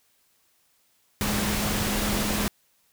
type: tone in noise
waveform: sine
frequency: 207.7 Hz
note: G#3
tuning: in tune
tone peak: -29 dBFS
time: 1.21-2.48 s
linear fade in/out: 0 ms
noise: pink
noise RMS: -27 dBFS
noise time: 1.21-2.48 s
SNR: -5 dB
effects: white hiss -66 dBFS RMS until 2.92 s